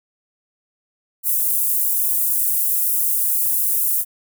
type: high-pass noise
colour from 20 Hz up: pink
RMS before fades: -19 dBFS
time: 1.23-4.05 s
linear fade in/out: 50 ms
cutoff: 11000 Hz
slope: 24 dB/octave
effects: none